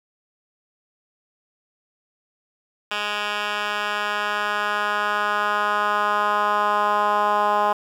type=tone with band-pass filter sweep; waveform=10% pulse; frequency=207.6 Hz; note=G#3; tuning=in tune; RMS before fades=-22 dBFS; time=2.91-7.73 s; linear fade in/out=5 ms; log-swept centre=2300 to 930 Hz; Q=2.1; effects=8-bit